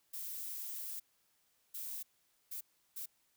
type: noise bursts at uneven times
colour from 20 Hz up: violet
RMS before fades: -43 dBFS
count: 4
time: 0.13-1 / 1.74-2.03 / 2.51-2.61 / 2.96-3.06 s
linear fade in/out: 10 ms
effects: white hiss -75 dBFS RMS until 3.36 s